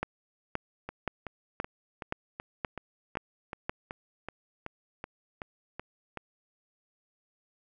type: two click trains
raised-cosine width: 0.5 ms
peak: -22 / -15 dBFS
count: 15 / 8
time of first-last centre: 0.89-6.173 / 0.03-3.695 s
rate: 2.65 / 1.91 Hz
effects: none